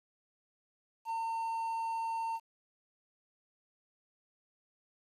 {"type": "tone with quantisation", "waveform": "triangle", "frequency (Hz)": 908, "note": "A#5", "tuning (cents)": -46, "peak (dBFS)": -31, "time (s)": [1.05, 2.4], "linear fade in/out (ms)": 50, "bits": 10, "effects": ["resampled to 32000 Hz"]}